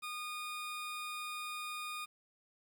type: tone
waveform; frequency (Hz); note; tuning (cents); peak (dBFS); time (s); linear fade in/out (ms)
20% pulse; 1226; D#6; -26; -35; 0.02-2.06; 20
effects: 11-bit